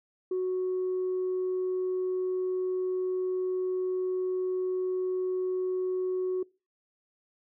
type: tone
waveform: sine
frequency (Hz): 369.4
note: F#4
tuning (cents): -3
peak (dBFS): -25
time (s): 0.31-6.43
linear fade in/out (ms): 5
effects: noise-tail reverb RT60 0.3 s tail -24 dB re dry + tanh soft clip ceiling -24 dBFS